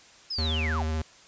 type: linear sweep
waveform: sine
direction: down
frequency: 5274 to 610 Hz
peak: -29 dBFS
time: 0.3-0.83 s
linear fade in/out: 10 ms
type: tone with vibrato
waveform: square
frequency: 78.8 Hz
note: D#2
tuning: 23 cents sharp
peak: -27 dBFS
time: 0.38-1.02 s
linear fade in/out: 5 ms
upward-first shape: sine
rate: 16 Hz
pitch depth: 23 cents each way
effects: white hiss -53 dBFS RMS until 1.27 s + resampled to 16000 Hz